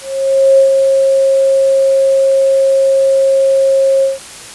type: tone with ADSR envelope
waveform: sine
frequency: 540 Hz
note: C#5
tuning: 45 cents flat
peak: -3 dBFS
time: 0.01-4.19 s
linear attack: 570 ms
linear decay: 110 ms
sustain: -4 dB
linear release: 160 ms
effects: white hiss -31 dBFS RMS until 4.54 s + resampled to 24000 Hz